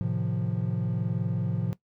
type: chord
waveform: triangle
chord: F dominant seventh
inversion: first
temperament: equal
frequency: 110 / 130.81 / 155.56 / 174.61 Hz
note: A2 / C3 / Eb3 / F3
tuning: 0 / 0 / 0 / 0 cents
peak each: -28 / -29 / -33 / -28 dBFS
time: 0.01-1.73 s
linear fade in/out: 0 ms
effects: noise-tail reverb RT60 0.1 s tail -18 dB re dry + tanh soft clip ceiling -15 dBFS